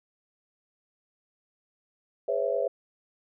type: chord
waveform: sine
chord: C# minor seventh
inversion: second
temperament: equal with one note detuned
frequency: 415.3 / 505.4 / 554.4 / 659.3 Hz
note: G#4 / B4 / C#5 / E5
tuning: 0 / +40 / 0 / 0 cents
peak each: -33 / -29 / -29 / -31 dBFS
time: 2.28-2.68 s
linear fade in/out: 5 ms
effects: none